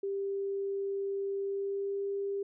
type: tone with pitch glide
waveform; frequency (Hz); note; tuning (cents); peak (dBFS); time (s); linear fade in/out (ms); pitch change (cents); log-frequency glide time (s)
sine; 394.9 to 397.9; G4 to G4; +13 to +26; -31; 0.03-2.43; 5; +13; 1.41-2.03
effects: none